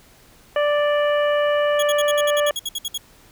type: harmonic tone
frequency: 587.3 Hz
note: D5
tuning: in tune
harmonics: 1 / 2 / 3 / 4 / 5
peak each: -17 / -26 / -27 / -36 / -32 dBFS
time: 0.56-2.51 s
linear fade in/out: 2 ms
type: tone bursts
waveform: sawtooth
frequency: 3325 Hz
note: G#7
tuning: 1 cent sharp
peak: -20 dBFS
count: 13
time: 1.79-2.978 s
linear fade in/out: 5 ms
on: 36 ms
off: 60 ms
effects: pink hiss -51 dBFS RMS until 3.31 s